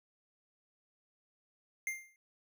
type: tone with exponential decay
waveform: square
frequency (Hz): 2105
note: C7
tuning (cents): +10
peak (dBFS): -32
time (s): 1.87-2.16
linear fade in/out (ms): 1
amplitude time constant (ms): 63
effects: none

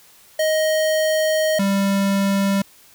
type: tone pair in turn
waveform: square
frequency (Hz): 626 / 197.18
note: D#5 / G3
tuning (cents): +10 / +10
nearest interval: octave + minor sixth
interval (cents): 2000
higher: first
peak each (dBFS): -17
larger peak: neither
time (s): 0.39-1.59 / 1.59-2.62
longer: first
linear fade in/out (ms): 5
effects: white hiss -50 dBFS RMS until 2.94 s

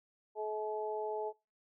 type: harmonic tone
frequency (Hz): 214.2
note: A3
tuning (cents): -46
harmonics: 2 / 3 / 4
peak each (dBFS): -37 / -42 / -40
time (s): 0.35-1.33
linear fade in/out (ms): 50
effects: noise-tail reverb RT60 0.3 s tail -26 dB re dry

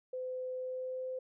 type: tone with pitch glide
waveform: sine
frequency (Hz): 510 to 514.7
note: C5 to C5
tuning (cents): -44 to -29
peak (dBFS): -36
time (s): 0.13-1.19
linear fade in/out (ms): 5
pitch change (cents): +15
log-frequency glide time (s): 0.53-1.07
effects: none

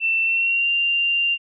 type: tone with pitch glide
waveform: sine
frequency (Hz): 2679 to 2783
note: E7 to F7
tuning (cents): +27 to -7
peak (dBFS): -17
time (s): 0-1.38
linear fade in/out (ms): 50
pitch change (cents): +66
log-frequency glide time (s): 0.23-0.69
effects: none

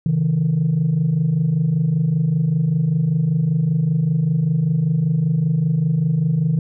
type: tone pair together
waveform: sine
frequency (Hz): 135.9 / 161.05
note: C#3 / E3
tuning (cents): -34 / -40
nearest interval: minor third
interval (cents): 294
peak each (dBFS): -19 / -15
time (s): 0.06-6.59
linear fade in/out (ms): 2
effects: tanh soft clip ceiling -11 dBFS

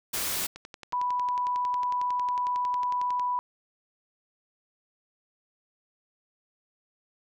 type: noise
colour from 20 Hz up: white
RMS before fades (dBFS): -30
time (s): 0.13-0.47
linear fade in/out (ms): 10
type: click train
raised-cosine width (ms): 0.2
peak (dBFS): -24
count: 30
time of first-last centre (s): 0.56-3.196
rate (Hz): 11
type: tone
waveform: sine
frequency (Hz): 987.8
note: B5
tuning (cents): 0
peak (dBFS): -25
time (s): 0.93-3.39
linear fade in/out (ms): 0
effects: none

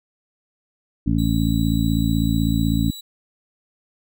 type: harmonic tone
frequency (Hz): 56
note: A1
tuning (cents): +31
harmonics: 1 / 2 / 3 / 4 / 5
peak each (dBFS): -23 / -23 / -23 / -23 / -23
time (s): 1.06-2.91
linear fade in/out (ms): 10
type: tone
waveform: sawtooth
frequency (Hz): 3917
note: B7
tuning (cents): -15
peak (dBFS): -31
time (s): 1.18-3.01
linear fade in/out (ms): 10
effects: none

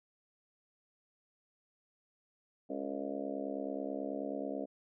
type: harmonic tone with a mistuned harmonic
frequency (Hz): 69.3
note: C#2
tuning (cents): 0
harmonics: 3 / 4 / 5 / 6 / 7 / 8 / 9 / 10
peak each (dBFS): -46 / -40 / -47 / -46 / -46 / -44 / -43 / -49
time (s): 2.69-4.66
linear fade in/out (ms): 20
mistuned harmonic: 6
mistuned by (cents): +81
effects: none

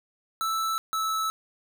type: tone pair in turn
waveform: square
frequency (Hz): 1318.5 / 1307.1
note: E6 / E6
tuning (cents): 0 / -15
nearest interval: unison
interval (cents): 15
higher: first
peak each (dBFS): -26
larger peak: neither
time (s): 0.41-0.78 / 0.93-1.3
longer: neither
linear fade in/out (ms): 0
effects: none

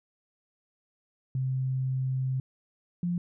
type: tone pair in turn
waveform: sine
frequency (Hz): 130.81 / 175.07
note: C3 / F3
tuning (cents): 0 / +5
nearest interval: perfect fourth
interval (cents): 505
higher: second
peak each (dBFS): -26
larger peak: neither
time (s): 1.35-2.4 / 3.03-3.18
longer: first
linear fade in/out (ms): 2
effects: none

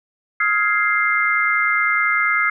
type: chord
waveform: sine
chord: F minor seventh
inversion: third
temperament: equal with one note detuned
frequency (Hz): 1267 / 1396.9 / 1661.2 / 2093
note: Eb6 / F6 / Ab6 / C7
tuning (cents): +31 / 0 / 0 / 0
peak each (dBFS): -22 / -22 / -23 / -18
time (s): 0.4-2.5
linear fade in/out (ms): 5
effects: none

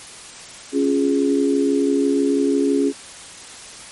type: chord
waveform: sine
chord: Db major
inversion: none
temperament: equal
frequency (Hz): 277.2 / 349.2 / 415.3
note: Db4 / F4 / Ab4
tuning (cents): 0 / 0 / 0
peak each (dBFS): -17 / -23 / -20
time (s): 0.72-2.93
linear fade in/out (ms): 50
effects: white hiss -38 dBFS RMS until 3.91 s + MP3 48 kbps

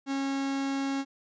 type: tone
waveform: 45% pulse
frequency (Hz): 273.5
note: C#4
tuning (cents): -23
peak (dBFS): -28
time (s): 0.06-1.05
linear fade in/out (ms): 50
effects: resampled to 16000 Hz

